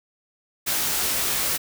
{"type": "noise with comb filter", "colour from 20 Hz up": "white", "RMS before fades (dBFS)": -24, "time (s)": [0.66, 1.58], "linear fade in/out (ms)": 20, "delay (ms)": 19, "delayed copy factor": 0.7, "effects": []}